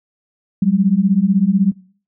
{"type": "beating tone pair", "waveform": "sine", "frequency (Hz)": [185, 201], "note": ["F#3", "G3"], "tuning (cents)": [0, 44], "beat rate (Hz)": 16, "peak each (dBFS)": -14, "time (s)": [0.62, 1.72], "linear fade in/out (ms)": 5, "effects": ["noise-tail reverb RT60 0.5 s tail -22 dB re dry"]}